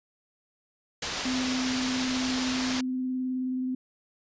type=low-pass noise; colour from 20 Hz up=white; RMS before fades=-33 dBFS; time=1.02-2.81 s; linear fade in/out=5 ms; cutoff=6000 Hz; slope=24 dB/octave
type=tone with vibrato; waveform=sine; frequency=256.2 Hz; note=C4; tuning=36 cents flat; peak=-27 dBFS; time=1.25-3.75 s; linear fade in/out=5 ms; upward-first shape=sine; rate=19 Hz; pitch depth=14 cents each way
effects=resampled to 16000 Hz